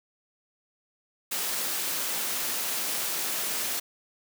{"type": "high-pass noise", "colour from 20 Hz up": "white", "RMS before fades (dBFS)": -30, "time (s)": [1.31, 3.8], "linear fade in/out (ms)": 10, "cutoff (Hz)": 200, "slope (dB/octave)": 12, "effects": []}